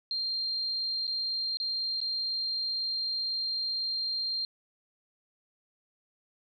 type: tone with dropouts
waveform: sine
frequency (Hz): 4186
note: C8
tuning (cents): 0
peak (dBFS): -29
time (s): 0.11-4.45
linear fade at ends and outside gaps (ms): 1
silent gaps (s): 1.069-1.077 / 1.571-1.6 / 2.004-2.014
effects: none